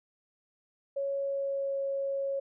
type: tone with pitch glide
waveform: sine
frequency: 554.4 to 549.9 Hz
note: C#5 to C#5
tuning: 0 to -14 cents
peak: -29 dBFS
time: 0.96-2.4 s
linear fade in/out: 10 ms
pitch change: -14 cents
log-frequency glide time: 1.18-1.78 s
effects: none